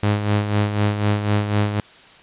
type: tone with tremolo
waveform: sawtooth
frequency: 103.83 Hz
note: G#2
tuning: in tune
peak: -11 dBFS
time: 0.03-1.8 s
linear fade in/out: 0 ms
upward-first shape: sine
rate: 4 Hz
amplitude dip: 60%
effects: white hiss -46 dBFS RMS until 2.22 s + resampled to 8000 Hz